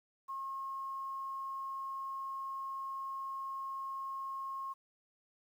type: tone with quantisation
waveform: sine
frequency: 1079 Hz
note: C#6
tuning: 47 cents flat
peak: -38 dBFS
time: 0.28-4.74 s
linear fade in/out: 20 ms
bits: 11
effects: none